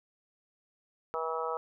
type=harmonic tone; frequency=161.6 Hz; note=E3; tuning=34 cents flat; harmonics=3 / 4 / 5 / 6 / 7 / 8; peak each=-35 / -40 / -40 / -39 / -41 / -37 dBFS; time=1.14-1.57 s; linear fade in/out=0 ms; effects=none